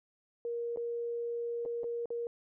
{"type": "tone with dropouts", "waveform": "sine", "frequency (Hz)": 471, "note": "A#4", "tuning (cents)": 18, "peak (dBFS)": -33, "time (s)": [0.45, 2.27], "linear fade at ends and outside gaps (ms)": 1, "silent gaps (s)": [[0.761, 0.772], [1.652, 1.659], [1.834, 1.841], [2.057, 2.104]], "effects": []}